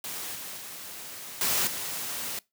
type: noise with level steps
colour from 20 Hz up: white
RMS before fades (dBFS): -36 / -39 / -41 / -26 / -34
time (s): 0.04-2.39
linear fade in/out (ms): 2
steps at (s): 0.35 / 0.57 / 1.41 / 1.67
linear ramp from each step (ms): 2
effects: noise-tail reverb RT60 0.2 s tail -22 dB re dry + high-pass 100 Hz 12 dB/octave